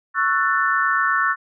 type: chord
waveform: sine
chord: F# minor seventh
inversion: second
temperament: just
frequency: 1110 / 1332 / 1480 / 1776 Hz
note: C#6 / E6 / F#6 / A6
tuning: +2 / +18 / 0 / +16 cents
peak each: -22 dBFS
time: 0.14-1.36 s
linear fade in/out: 50 ms
effects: none